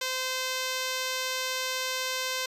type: tone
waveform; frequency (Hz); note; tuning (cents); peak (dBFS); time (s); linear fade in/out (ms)
5% pulse; 516; C5; -24; -17; 0.01-2.46; 5
effects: resampled to 32000 Hz